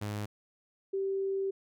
sawtooth / sine tone pair in turn, 104.3 / 388.8 Hz, G#2 / G4, +8 / -14 cents, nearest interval octave + major seventh, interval 2278 cents, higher second, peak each -30 / -29 dBFS, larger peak second, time 0.01-0.26 / 0.93-1.51 s, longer second, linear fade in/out 10 ms, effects none

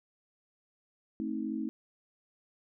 sine chord, A diminished, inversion none, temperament just, 220 / 264 / 316.8 Hz, A3 / C4 / Eb4, 0 / +16 / +31 cents, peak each -36 / -37 / -36 dBFS, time 1.2-1.69 s, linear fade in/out 0 ms, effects none

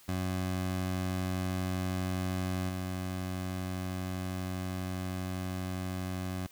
20% pulse tone with level steps, 92.5 Hz, F#2, in tune, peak -26 / -29 dBFS, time 0.08-6.47 s, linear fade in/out 10 ms, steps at 2.69 s, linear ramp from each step 2 ms, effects white hiss -58 dBFS RMS until 6.51 s

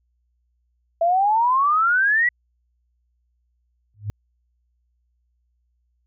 sine exponential sweep, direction up, 659 to 1975.5 Hz, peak -15 dBFS, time 1.01-2.29 s, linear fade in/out 5 ms
sine tone with exponential growth, 103.83 Hz, G#2, in tune, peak -20 dBFS, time 3.94-4.1 s, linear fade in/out 0 ms, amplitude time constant 33 ms
effects added 60 Hz sine -65 dBFS peak until 6.06 s

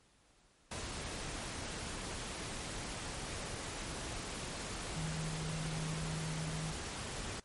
sine tone in noise, 158.1 Hz, D#3, 28 cents sharp, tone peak -38 dBFS, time 4.96-6.72 s, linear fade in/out 5 ms, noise pink, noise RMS -42 dBFS, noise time 0.71-7.4 s, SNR +1 dB, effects pink hiss -68 dBFS RMS until 7.44 s + MP3 48 kbps

